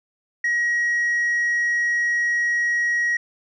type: tone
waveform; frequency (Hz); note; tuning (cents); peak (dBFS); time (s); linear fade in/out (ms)
sine; 1900; A#6; +33; -16; 0.44-3.17; 5
effects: tanh soft clip ceiling -17 dBFS